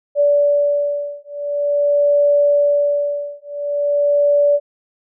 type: beating tone pair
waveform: sine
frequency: 578 / 578.46 Hz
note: D5 / D5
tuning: -28 / -26 cents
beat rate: 0.46 Hz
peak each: -16 dBFS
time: 0.15-4.6 s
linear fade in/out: 50 ms
effects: none